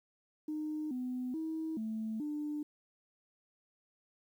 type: tone with pitch steps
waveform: sine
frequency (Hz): 306.4 / 251.6 / 319.2 / 220 / 297.9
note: D#4 / B3 / D#4 / A3 / D4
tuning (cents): -27 / +32 / +44 / 0 / +25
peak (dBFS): -34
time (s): 0.48-2.63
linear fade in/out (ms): 5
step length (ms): 430
effects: tanh soft clip ceiling -30 dBFS + 11-bit